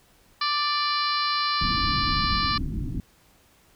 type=harmonic tone; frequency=587.3 Hz; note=D5; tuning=in tune; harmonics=2 / 3 / 4 / 5 / 6 / 7 / 8 / 9; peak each=-25 / -33 / -34 / -36 / -38 / -29 / -32 / -36 dBFS; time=0.41-2.58 s; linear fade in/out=5 ms
type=low-pass noise; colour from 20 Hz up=pink; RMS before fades=-29 dBFS; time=1.61-3 s; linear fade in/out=2 ms; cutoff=310 Hz; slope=48 dB/octave
effects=pink hiss -59 dBFS RMS until 3.75 s